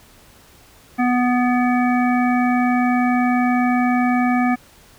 harmonic tone with a mistuned harmonic, 246.9 Hz, B3, in tune, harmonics 1 / 3 / 5 / 7 / 9, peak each -16 / -21 / -27 / -28 / -28 dBFS, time 0.98-4.56 s, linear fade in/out 20 ms, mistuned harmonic 9, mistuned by +35 cents, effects pink hiss -49 dBFS RMS until 4.98 s

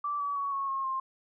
sine tone with pitch steps, 1165 / 1143 / 1121.4 / 1100.2 / 1079.5 / 1059.1 Hz, D6 / D6 / C#6 / C#6 / C#6 / C6, -14 / -47 / +20 / -13 / -46 / +21 cents, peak -29 dBFS, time 0.04-1 s, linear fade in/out 5 ms, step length 160 ms, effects none

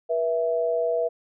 sine tone pair together, 483.3 / 659.3 Hz, B4 / E5, -38 / 0 cents, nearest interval perfect fourth, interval 538 cents, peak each -24 dBFS, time 0.09-1.09 s, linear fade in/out 20 ms, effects none

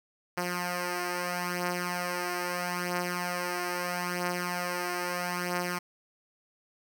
5% pulse beating tone pair, 177 / 177.77 Hz, F3 / F3, +23 / +31 cents, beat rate 0.77 Hz, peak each -25 / -20 dBFS, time 0.37-5.79 s, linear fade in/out 10 ms, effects none

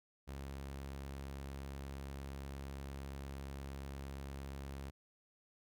sawtooth tone, 68.6 Hz, C#2, 17 cents flat, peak -40 dBFS, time 0.27-4.91 s, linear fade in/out 20 ms, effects none

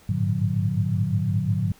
sine tone cluster, 100.4 / 106 / 114.5 / 148.2 / 181.5 Hz, G2 / G#2 / A#2 / D3 / F#3, +42 / +36 / -31 / +16 / -33 cents, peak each -27 dBFS, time 0.09-1.72 s, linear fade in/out 5 ms, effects pink hiss -54 dBFS RMS until 1.79 s

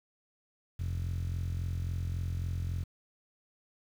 5% pulse tone with low-pass filter, 43.65 Hz, F1, in tune, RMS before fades -34 dBFS, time 0.79-2.84 s, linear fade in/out 10 ms, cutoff 100 Hz, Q 3.5, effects 9-bit

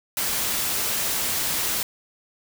white noise, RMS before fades -25 dBFS, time 0.17-1.83 s, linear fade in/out 2 ms, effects none

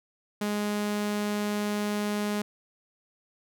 sawtooth tone, 207.7 Hz, G#3, in tune, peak -23 dBFS, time 0.41-2.42 s, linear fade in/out 5 ms, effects none

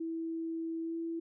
sine tone with pitch glide, 327.7 to 331.5 Hz, E4 to E4, -10 to +10 cents, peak -34 dBFS, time 0-1.2 s, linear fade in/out 10 ms, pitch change +20 cents, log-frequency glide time 0.82-0.96 s, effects none

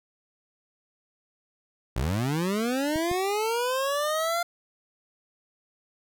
25% pulse linear sweep, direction up, 53 to 698.5 Hz, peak -21 dBFS, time 1.96-4.43 s, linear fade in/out 5 ms
clicks, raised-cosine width 5 ms, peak -23 dBFS, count 2, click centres 2.959 / 3.114 s
effects none

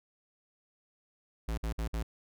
square tone bursts, 55.9 Hz, A1, 28 cents sharp, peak -32 dBFS, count 4, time 1.48-2.029 s, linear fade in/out 5 ms, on 96 ms, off 55 ms, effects none

